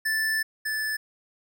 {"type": "tone pair in turn", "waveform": "square", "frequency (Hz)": [1759, 1742.8], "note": ["A6", "A6"], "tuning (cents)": [-1, -17], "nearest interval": "unison", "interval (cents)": 16, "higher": "first", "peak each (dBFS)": [-24, -27], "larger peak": "first", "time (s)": [[0.05, 0.43], [0.65, 0.97]], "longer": "first", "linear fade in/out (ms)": 10, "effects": []}